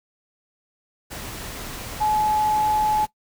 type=tone in noise; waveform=sine; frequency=853 Hz; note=G#5; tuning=46 cents sharp; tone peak=-18 dBFS; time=2-3.06 s; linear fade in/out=20 ms; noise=pink; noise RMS=-34 dBFS; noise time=1.1-3.07 s; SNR=+13 dB; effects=noise-tail reverb RT60 0.1 s tail -18 dB re dry